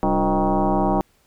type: tone with frequency modulation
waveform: sine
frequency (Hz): 293.7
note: D4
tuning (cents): 0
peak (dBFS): -16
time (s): 0.03-1.01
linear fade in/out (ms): 0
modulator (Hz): 163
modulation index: 4.2
effects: pink hiss -61 dBFS RMS until 1.26 s